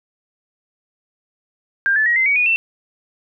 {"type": "tone with pitch steps", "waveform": "sine", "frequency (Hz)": [1596, 1740.5, 1898, 2070, 2257, 2461, 2684], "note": ["G6", "A6", "A#6", "C7", "C#7", "D#7", "E7"], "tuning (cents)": [31, -19, 31, -19, 31, -20, 31], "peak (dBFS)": -13, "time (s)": [1.86, 2.56], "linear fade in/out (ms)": 0, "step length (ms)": 100, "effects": []}